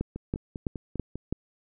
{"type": "two click trains", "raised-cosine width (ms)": 3, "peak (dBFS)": [-22, -15], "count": [6, 5], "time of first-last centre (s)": [[0.16, 1.156], [0.01, 1.326]], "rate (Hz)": [5.02, 3.04], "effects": []}